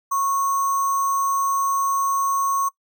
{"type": "tone with sample-and-hold", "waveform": "sine", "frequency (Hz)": 1100, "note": "C#6", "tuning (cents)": -14, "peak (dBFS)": -19, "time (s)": [0.11, 2.69], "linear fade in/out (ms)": 10, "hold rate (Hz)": 7350, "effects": ["noise-tail reverb RT60 0.1 s tail -20 dB re dry"]}